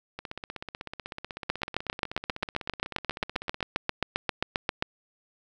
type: two click trains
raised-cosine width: 0.3 ms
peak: -9 / -20 dBFS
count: 26 / 56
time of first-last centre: 1.5-4.824 / 0.19-3.606 s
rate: 7.52 / 16.1 Hz
effects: none